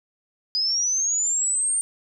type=linear sweep; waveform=sine; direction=up; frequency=4929 to 8870 Hz; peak=-20 dBFS; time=0.55-1.81 s; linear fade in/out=0 ms; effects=none